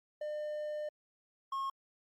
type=tone pair in turn; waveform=triangle; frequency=602 / 1083.5 Hz; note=D5 / C#6; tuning=+43 / -40 cents; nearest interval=minor seventh; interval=1017 cents; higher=second; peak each=-34 / -32 dBFS; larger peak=second; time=0.21-0.89 / 1.52-1.7 s; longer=first; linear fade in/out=5 ms; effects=Opus 48 kbps